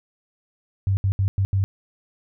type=tone bursts at uneven times; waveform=sine; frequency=97.3 Hz; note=G2; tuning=12 cents flat; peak=-17 dBFS; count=5; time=0.87-0.97 / 1.04-1.12 / 1.19-1.28 / 1.38-1.45 / 1.53-1.64 s; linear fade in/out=0 ms; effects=none